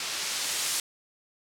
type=noise with low-pass filter sweep; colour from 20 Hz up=blue; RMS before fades=-31 dBFS; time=0-0.8 s; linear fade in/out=2 ms; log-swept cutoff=4300 to 8200 Hz; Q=0.71; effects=none